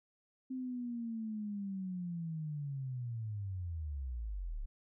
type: linear sweep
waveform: sine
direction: down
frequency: 261.6 to 32.19 Hz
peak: -37 dBFS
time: 0.5-4.66 s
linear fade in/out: 10 ms
effects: none